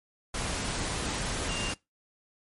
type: tone in noise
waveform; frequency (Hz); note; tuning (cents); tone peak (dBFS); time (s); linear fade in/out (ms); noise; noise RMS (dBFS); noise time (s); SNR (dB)
sine; 2794; F7; 0; -35; 1.49-1.72; 5; pink; -32; 0.34-1.74; -6
effects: noise-tail reverb RT60 0.2 s tail -22 dB re dry + MP3 48 kbps